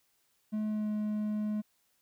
triangle tone with pitch glide, 214 to 211.7 Hz, A3 to G#3, -48 to +33 cents, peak -28 dBFS, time 0.52-1.62 s, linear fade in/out 20 ms, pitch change -19 cents, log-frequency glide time 0.68-0.91 s, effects white hiss -73 dBFS RMS until 2.01 s

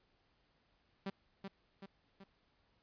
sawtooth tone with echo, 195.3 Hz, G3, 6 cents flat, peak -34 dBFS, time 1.06-1.1 s, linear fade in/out 5 ms, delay 380 ms, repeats 3, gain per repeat -5 dB, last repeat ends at 2.24 s, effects pink hiss -75 dBFS RMS until 2.82 s + resampled to 11025 Hz

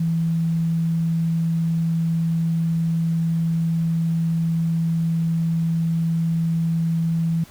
sine tone, 164.81 Hz, E3, in tune, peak -18 dBFS, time 0-7.44 s, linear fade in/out 5 ms, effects pink hiss -47 dBFS RMS until 7.5 s

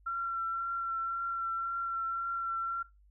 sine tone with vibrato, 1360 Hz, F6, 46 cents flat, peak -31 dBFS, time 0.06-2.83 s, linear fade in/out 10 ms, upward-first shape triangle, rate 1.9 Hz, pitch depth 17 cents each way, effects noise-tail reverb RT60 0.2 s tail -18 dB re dry + added 50 Hz sine -59 dBFS peak until 3.1 s

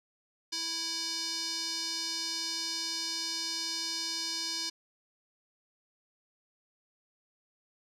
square tone with band-pass filter, 329.6 Hz, E4, in tune, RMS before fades -35 dBFS, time 0.52-4.7 s, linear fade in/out 10 ms, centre 5000 Hz, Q 4.1, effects none

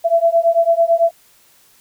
sine beating tone pair, 666 / 675 Hz, E5 / E5, +18 / +41 cents, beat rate 9 Hz, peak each -14 dBFS, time 0.04-1.11 s, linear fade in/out 20 ms, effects white hiss -52 dBFS RMS until 1.8 s

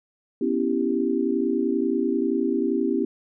sine chord, C# half-diminished seventh, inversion third, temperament equal, 246.9 / 277.2 / 329.6 / 392 Hz, B3 / C#4 / E4 / G4, 0 / 0 / 0 / 0 cents, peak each -26 dBFS, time 0.41-3.05 s, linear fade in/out 5 ms, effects none

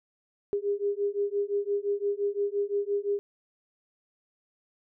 sine beating tone pair, 402.6 / 408.4 Hz, G4 / G#4, +46 / -29 cents, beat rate 5.8 Hz, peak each -29 dBFS, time 0.53-3.19 s, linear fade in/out 0 ms, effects none

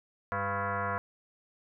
sine tone with frequency modulation, 200.4 Hz, G3, 38 cents sharp, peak -29 dBFS, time 0.32-0.98 s, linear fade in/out 0 ms, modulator 298 Hz, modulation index 4.9, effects none

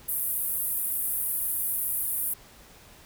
white band-pass noise, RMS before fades -29 dBFS, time 0.08-2.34 s, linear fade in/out 10 ms, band 9900 to 16000 Hz, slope 48 dB/octave, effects pink hiss -52 dBFS RMS until 3.05 s

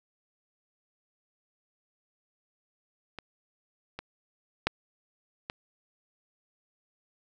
clicks, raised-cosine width 0.3 ms, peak -23 / -21 / -8 / -18 dBFS, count 4, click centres 3.187 / 3.99 / 4.67 / 5.499 s, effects none

